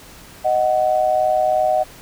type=tone pair together; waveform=sine; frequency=622.3 / 745.3 Hz; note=D#5 / F#5; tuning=0 / +12 cents; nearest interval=minor third; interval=312 cents; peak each=-17 dBFS; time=0.44-1.84 s; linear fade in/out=20 ms; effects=pink hiss -42 dBFS RMS until 2.01 s